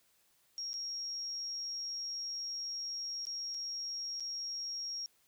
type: tone with dropouts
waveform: sine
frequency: 5588 Hz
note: F8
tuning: in tune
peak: -37 dBFS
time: 0.58-5.06 s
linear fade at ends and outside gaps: 0 ms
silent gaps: 0.732-0.74 / 3.253-3.269 / 3.543-3.546 / 4.199-4.205 s
effects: white hiss -71 dBFS RMS until 5.27 s